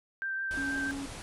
sine tone with vibrato, 1568 Hz, G6, in tune, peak -31 dBFS, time 0.22-0.91 s, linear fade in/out 0 ms, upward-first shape triangle, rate 6.1 Hz, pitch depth 15 cents each way
pink low-pass noise, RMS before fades -43 dBFS, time 0.51-1.22 s, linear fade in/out 0 ms, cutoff 11000 Hz, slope 96 dB/octave
triangle tone, 277.2 Hz, C#4, in tune, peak -33 dBFS, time 0.57-1.06 s, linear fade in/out 5 ms
effects none

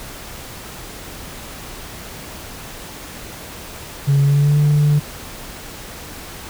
sine tone with pitch glide, 140 to 147.39 Hz, C#3 to D3, +18 to +7 cents, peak -9 dBFS, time 4.07-5 s, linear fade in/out 20 ms, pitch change +89 cents, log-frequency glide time 4.22-4.58 s, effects tanh soft clip ceiling -9 dBFS + pink hiss -34 dBFS RMS until 6.49 s

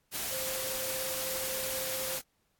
sine tone in noise, 523.3 Hz, C5, in tune, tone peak -39 dBFS, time 0.29-2.2 s, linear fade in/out 50 ms, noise white, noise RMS -35 dBFS, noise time 0.11-2.22 s, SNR -7 dB, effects pink hiss -75 dBFS RMS until 2.59 s + AAC 64 kbps

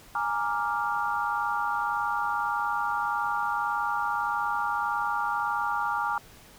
sine chord, Bb dominant seventh, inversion third, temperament equal, 830.6 / 932.3 / 1174.7 / 1396.9 Hz, Ab5 / Bb5 / D6 / F6, 0 / 0 / 0 / 0 cents, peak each -31 dBFS, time 0.15-6.18 s, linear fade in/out 2 ms, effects pink hiss -52 dBFS RMS until 6.58 s

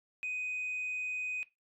sine tone, 2500 Hz, D#7, 8 cents sharp, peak -33 dBFS, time 0.23-1.43 s, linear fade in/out 0 ms, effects noise-tail reverb RT60 0.2 s tail -18 dB re dry + tanh soft clip ceiling -31 dBFS

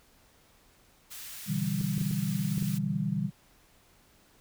white high-pass noise, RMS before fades -43 dBFS, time 1.1-2.79 s, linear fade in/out 20 ms, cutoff 1400 Hz, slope 12 dB/octave
sine chord, E minor seventh, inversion second, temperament equal, 123.47 / 146.83 / 164.81 / 196 Hz, B2 / D3 / E3 / G3, 0 / 0 / 0 / 0 cents, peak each -36 / -33 / -33 / -31 dBFS, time 1.46-3.31 s, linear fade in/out 50 ms
clicks, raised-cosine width 3 ms, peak -29 dBFS, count 6, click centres 1.812 / 1.98 / 2.014 / 2.112 / 2.58 / 2.625 s
effects pink hiss -62 dBFS RMS until 4.4 s

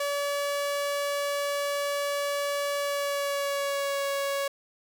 sawtooth tone with pitch glide, 571 to 558 Hz, D5 to C#5, -49 to +11 cents, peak -23 dBFS, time 0-4.48 s, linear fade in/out 5 ms, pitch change -40 cents, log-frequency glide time 2.77-4.08 s, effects none

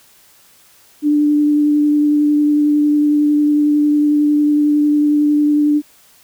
sine tone with vibrato, 295.9 Hz, D4, 13 cents sharp, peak -10 dBFS, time 1.02-5.82 s, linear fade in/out 50 ms, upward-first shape triangle, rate 11 Hz, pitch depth 13 cents each way, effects white hiss -49 dBFS RMS until 6.23 s

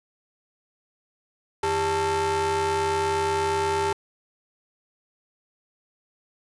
45% pulse ring-modulated tone, 243.1 Hz, B3, 27 cents flat, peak -19 dBFS, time 1.63-3.93 s, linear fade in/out 5 ms, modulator 642 Hz, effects resampled to 24000 Hz

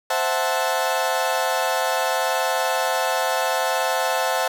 30% pulse chord, F# half-diminished seventh, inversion second, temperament equal, 523.3 / 659.3 / 740 / 880 Hz, C5 / E5 / F#5 / A5, 0 / 0 / 0 / 0 cents, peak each -23 dBFS, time 0.1-4.48 s, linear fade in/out 5 ms, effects none

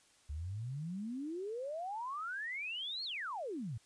sine exponential two-way sweep, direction up then down, 69.3 to 4435 to 100.7 Hz, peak -38 dBFS, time 0.29-3.78 s, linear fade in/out 10 ms, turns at 3.04 s, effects white hiss -67 dBFS RMS until 3.85 s + resampled to 22050 Hz

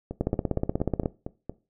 two click trains, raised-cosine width 2 ms, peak -11 / -19 dBFS, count 15 / 7, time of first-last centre 0.21-1.058 / 0.11-1.496 s, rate 16.5 / 4.33 Hz, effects noise-tail reverb RT60 0.3 s tail -18 dB re dry

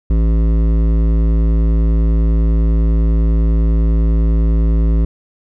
triangle tone with hard clipping, 55 Hz, A1, in tune, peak -12 dBFS, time 0.1-5.05 s, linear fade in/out 5 ms, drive 17 dB, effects none

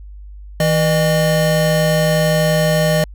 square tone pair together, 161.4 / 609 Hz, E3 / D#5, -36 / -37 cents, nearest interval octave + major seventh, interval 2299 cents, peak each -16 dBFS, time 0.6-3.04 s, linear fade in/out 2 ms, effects added 50 Hz sine -32 dBFS peak until 3.14 s

